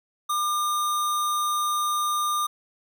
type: tone with sample-and-hold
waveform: sine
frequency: 1200 Hz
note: D6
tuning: 37 cents sharp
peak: -22 dBFS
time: 0.29-2.47 s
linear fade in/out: 10 ms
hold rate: 4900 Hz
effects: none